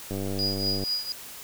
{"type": "click train", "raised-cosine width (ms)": 2, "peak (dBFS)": -19, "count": 72, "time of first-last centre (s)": [0.11, 0.837], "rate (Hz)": 97.7}
{"type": "tone with tremolo", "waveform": "sine", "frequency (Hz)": 4900, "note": "D#8", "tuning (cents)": -27, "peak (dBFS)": -23, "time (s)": [0.39, 1.12], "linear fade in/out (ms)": 0, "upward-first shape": "triangle", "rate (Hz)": 4.2, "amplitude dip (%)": 85}
{"effects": ["white hiss -42 dBFS RMS until 1.43 s"]}